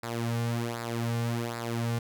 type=tone with flanger; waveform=sawtooth; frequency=117.2 Hz; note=A#2; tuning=10 cents sharp; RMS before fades=-31 dBFS; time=0.03-1.99 s; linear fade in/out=5 ms; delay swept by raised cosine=0.32 to 3.12 ms; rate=1.3 Hz; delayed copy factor=-0.7; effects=none

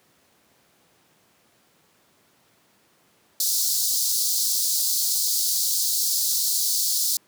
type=high-pass noise; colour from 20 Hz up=pink; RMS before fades=-23 dBFS; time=3.4-7.17 s; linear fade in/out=2 ms; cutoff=4200 Hz; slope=48 dB/octave; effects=pink hiss -61 dBFS RMS until 7.27 s + high-pass 150 Hz 12 dB/octave

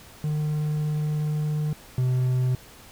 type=tone pair in turn; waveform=triangle; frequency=151.4 / 127.31 Hz; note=D#3 / C3; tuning=-47 / -47 cents; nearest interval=minor third; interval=300 cents; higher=first; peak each=-21 / -18 dBFS; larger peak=second; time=0.24-1.73 / 1.98-2.55 s; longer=first; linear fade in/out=2 ms; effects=pink hiss -48 dBFS RMS until 2.91 s

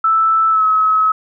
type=tone with pitch glide; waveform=sine; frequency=1318.5 to 1283.9 Hz; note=E6 to E6; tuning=0 to -46 cents; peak=-10 dBFS; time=0.04-1.12 s; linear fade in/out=5 ms; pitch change=-46 cents; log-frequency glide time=0.5-0.64 s; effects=none

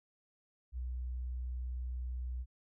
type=tone; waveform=sine; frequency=62.1 Hz; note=B1; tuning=10 cents sharp; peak=-36 dBFS; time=0.72-2.46 s; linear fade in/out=50 ms; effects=none

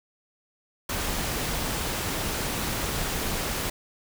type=noise; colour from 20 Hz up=pink; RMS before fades=-29 dBFS; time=0.89-3.7 s; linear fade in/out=5 ms; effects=none

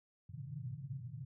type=band-pass noise; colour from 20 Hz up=white; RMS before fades=-45 dBFS; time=0.29-1.25 s; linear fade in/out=10 ms; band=100 to 160 Hz; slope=96 dB/octave; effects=none

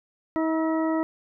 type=harmonic tone with a mistuned harmonic; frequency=320 Hz; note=D#4; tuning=49 cents sharp; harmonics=1 / 2 / 3 / 4 / 6; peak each=-23 / -29 / -33 / -35 / -39 dBFS; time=0.36-1.03 s; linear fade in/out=0 ms; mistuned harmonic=4; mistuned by=+26 cents; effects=none

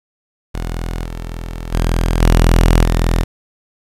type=tone with level steps; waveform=sawtooth; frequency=41.76 Hz; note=E1; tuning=23 cents sharp; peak=-16 / -20 / -9 / -4 / -8 dBFS; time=0.54-3.24 s; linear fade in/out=10 ms; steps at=1.04 / 1.72 / 2.2 / 2.83 s; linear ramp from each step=20 ms; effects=resampled to 32000 Hz + 7-bit

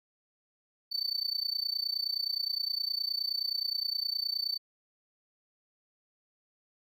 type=tone with amplitude modulation; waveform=triangle; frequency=4535 Hz; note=C#8; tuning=39 cents sharp; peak=-25 dBFS; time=0.91-4.58 s; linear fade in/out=20 ms; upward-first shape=sine; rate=29.6 Hz; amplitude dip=95%; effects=none

